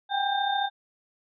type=tone cluster; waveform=sine; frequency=774 / 808 / 1587 / 3625 Hz; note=G5 / G#5 / G6 / A#7; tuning=-22 / -48 / +21 / -49 cents; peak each=-30 / -26 / -33 / -32 dBFS; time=0.09-0.7 s; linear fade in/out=50 ms; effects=none